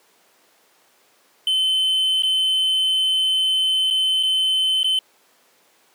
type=tone with dropouts; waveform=triangle; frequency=3062 Hz; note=G7; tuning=41 cents flat; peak=-15 dBFS; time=1.47-4.99 s; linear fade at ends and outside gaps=2 ms; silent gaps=2.223-2.233 / 3.903-3.908 / 4.229-4.233 / 4.832-4.843 s; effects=pink hiss -57 dBFS RMS until 5.94 s + high-pass 400 Hz 12 dB/octave